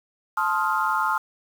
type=chord; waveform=sine; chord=F dominant seventh; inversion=first; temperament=just; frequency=873.1 / 1047.7 / 1257.2 / 1396.9 Hz; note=A5 / C6 / Eb6 / F6; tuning=-14 / +2 / +18 / 0 cents; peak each=-26 dBFS; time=0.37-1.18 s; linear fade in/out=5 ms; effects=7-bit